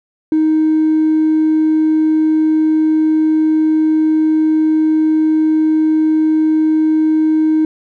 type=tone with hard clipping; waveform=sine; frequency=313 Hz; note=D#4; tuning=10 cents sharp; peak=-10 dBFS; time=0.32-7.65 s; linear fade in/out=2 ms; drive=1 dB; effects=none